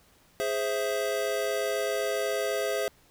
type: chord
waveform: square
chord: Ab augmented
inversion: none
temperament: equal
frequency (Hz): 415.3 / 523.3 / 659.3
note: Ab4 / C5 / E5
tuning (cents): 0 / 0 / 0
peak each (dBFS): -32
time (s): 0.4-2.88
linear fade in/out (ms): 0
effects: pink hiss -61 dBFS RMS until 3.1 s

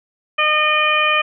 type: harmonic tone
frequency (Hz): 610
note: D#5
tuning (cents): -34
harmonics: 1 / 2 / 3 / 4 / 5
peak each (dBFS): -23 / -18 / -22 / -17 / -22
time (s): 0.38-1.22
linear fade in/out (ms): 10
effects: none

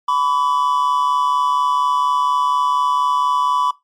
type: tone pair together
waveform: triangle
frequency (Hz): 998 / 1142.2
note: B5 / D6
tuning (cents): +18 / -49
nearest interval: major second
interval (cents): 233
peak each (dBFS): -15 / -16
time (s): 0.08-3.71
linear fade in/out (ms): 5
effects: noise-tail reverb RT60 0.2 s tail -21 dB re dry + MP3 64 kbps

